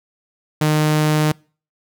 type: tone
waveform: sawtooth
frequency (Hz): 153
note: D#3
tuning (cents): -29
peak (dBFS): -10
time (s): 0.61-1.32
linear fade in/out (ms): 5
effects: noise-tail reverb RT60 0.4 s tail -26 dB re dry